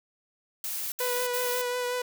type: noise bursts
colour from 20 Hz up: blue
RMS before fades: -33 dBFS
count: 3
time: 0.64-1.616 s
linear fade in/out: 2 ms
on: 280 ms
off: 68 ms
type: tone with vibrato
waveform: sawtooth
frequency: 493.9 Hz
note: B4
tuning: in tune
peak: -24 dBFS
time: 1-2.02 s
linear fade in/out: 5 ms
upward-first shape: triangle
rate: 5.5 Hz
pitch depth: 21 cents each way
effects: none